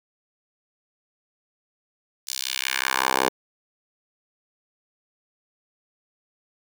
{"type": "tone with high-pass filter sweep", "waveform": "10% pulse", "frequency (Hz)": 65.41, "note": "C2", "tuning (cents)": 0, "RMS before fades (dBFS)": -25, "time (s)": [2.27, 3.29], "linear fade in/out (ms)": 10, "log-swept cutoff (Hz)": [5600, 530], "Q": 1.4, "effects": []}